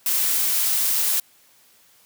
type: noise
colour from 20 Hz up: blue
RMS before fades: -21 dBFS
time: 0.06-1.2 s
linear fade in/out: 2 ms
effects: white hiss -56 dBFS RMS until 2.05 s + high-pass 80 Hz 12 dB/octave